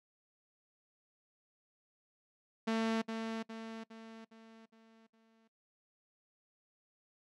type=tone with echo; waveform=sawtooth; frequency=224.4 Hz; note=A3; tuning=34 cents sharp; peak=-27 dBFS; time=2.67-3.02 s; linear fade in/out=10 ms; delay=410 ms; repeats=6; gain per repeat=-6 dB; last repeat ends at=5.48 s; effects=noise-tail reverb RT60 0.1 s tail -20 dB re dry + low-pass 5000 Hz 12 dB/octave